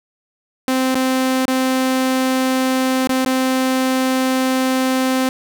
sawtooth tone with dropouts, 260 Hz, C4, 11 cents flat, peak -11 dBFS, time 0.68-5.29 s, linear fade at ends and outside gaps 1 ms, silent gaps 0.945-0.954 / 1.455-1.48 / 3.073-3.093 / 3.248-3.26 s, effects none

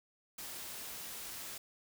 white noise, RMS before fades -45 dBFS, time 0.38-1.58 s, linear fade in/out 5 ms, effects none

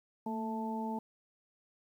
harmonic tone with a mistuned harmonic, 220 Hz, A3, in tune, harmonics 1 / 2 / 3 / 4, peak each -36 / -44 / -47 / -39 dBFS, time 0.26-0.99 s, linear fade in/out 5 ms, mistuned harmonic 1, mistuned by +38 cents, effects 11-bit

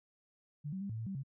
sine tone with pitch steps, 147.2 / 190.1 / 198.9 / 110.9 / 112.7 / 193.9 / 135.9 Hz, D3 / F#3 / G3 / A2 / A2 / G3 / C#3, +4 / +47 / +25 / +14 / +42 / -19 / -34 cents, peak -37 dBFS, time 0.64-1.235 s, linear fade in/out 20 ms, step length 85 ms, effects none

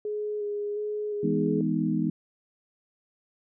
sine tone with vibrato, 416.6 Hz, G#4, 5 cents sharp, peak -28 dBFS, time 0.05-1.61 s, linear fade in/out 2 ms, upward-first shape square, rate 1.4 Hz, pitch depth 16 cents each way
sine chord, E major seventh, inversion none, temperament equal, 164.81 / 207.7 / 246.9 / 311.1 Hz, E3 / G#3 / B3 / D#4, 0 / 0 / 0 / 0 cents, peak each -29 dBFS, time 1.23-2.1 s, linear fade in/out 5 ms
effects none

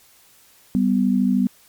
sine tone pair together, 195.3 / 248.7 Hz, G3 / B3, -6 / +12 cents, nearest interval major third, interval 418 cents, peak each -18 dBFS, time 0.75-1.47 s, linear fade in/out 0 ms, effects white hiss -53 dBFS RMS until 1.68 s + MP3 96 kbps

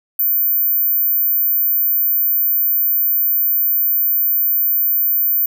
sine tone, 14320 Hz, A9, 29 cents sharp, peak -12 dBFS, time 0.19-5.46 s, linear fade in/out 5 ms, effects tanh soft clip ceiling -8 dBFS

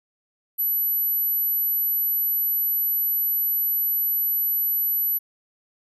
sine tone, 11840 Hz, F#9, in tune, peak -20 dBFS, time 0.58-5.19 s, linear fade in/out 20 ms, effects none

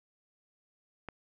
click, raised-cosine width 0.5 ms, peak -25 dBFS, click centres 1.087 s, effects none

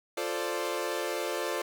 sawtooth chord, D minor seventh, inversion first, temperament equal, 349.2 / 440 / 523.3 / 587.3 Hz, F4 / A4 / C5 / D5, 0 / 0 / 0 / 0 cents, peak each -32 dBFS, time 0.17-1.62 s, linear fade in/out 5 ms, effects none

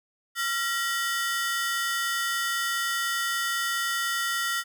sawtooth ring-modulated tone, 1637 Hz, G#6, 25 cents flat, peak -19 dBFS, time 0.35-4.64 s, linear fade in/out 50 ms, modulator 265 Hz, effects none

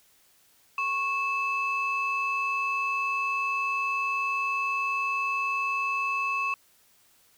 sine tone pair together, 1100 / 2620 Hz, C#6 / E7, -14 / -11 cents, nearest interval octave + minor third, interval 1503 cents, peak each -27 dBFS, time 0.78-6.54 s, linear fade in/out 2 ms, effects tanh soft clip ceiling -20 dBFS + white hiss -62 dBFS RMS until 7.37 s

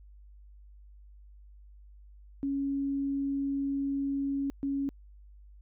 sine tone bursts at uneven times, 277.2 Hz, C#4, in tune, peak -28 dBFS, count 2, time 2.43-4.5 / 4.63-4.89 s, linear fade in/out 0 ms, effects added 50 Hz sine -50 dBFS peak until 5.61 s

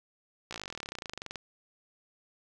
slowing click train, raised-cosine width 0.2 ms, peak -21 dBFS, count 30, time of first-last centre 0.51-1.357 s, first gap 16 ms, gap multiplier 1.04, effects none

